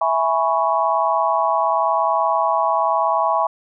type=chord; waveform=sine; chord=C# minor seventh; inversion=first; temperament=equal; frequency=659.3 / 830.6 / 987.8 / 1108.7 Hz; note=E5 / G#5 / B5 / C#6; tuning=0 / 0 / 0 / 0 cents; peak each=-21 dBFS; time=0.01-3.47 s; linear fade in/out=5 ms; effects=none